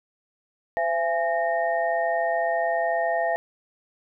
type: tone cluster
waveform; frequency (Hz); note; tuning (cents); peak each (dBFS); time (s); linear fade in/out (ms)
sine; 513 / 674 / 828 / 1842; C5 / E5 / G#5 / A#6; -34 / +38 / -5 / -21; -31 / -23 / -29 / -30; 0.77-3.36; 0
effects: none